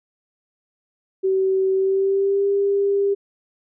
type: tone with pitch glide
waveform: sine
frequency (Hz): 381.6 to 399.2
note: G4 to G4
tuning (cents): -47 to +32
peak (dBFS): -16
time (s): 1.23-3.15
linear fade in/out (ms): 20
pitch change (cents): +79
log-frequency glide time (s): 1.73-2.46
effects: none